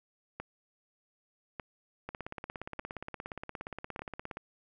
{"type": "two click trains", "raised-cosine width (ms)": 0.5, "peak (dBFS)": [-24, -23], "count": [40, 4], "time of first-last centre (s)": [[2.09, 4.371], [0.4, 3.993]], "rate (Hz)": [17.1, 0.835], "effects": []}